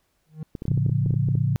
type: tone with exponential growth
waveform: triangle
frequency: 155.56 Hz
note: D#3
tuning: in tune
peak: -25 dBFS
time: 0.26-0.43 s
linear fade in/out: 2 ms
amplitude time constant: 36 ms
type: clicks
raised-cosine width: 3 ms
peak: -19 dBFS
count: 12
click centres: 0.552 / 0.621 / 0.654 / 0.716 / 0.776 / 0.863 / 0.895 / 1.061 / 1.107 / 1.14 / 1.287 / 1.353 s
type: chord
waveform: sine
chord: A augmented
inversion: none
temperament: equal with one note detuned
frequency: 110 / 138.59 / 171.42 Hz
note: A2 / C#3 / E#3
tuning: 0 / 0 / -32 cents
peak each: -23 / -22 / -28 dBFS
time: 0.68-1.56 s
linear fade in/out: 0 ms
effects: pink hiss -70 dBFS RMS until 1.6 s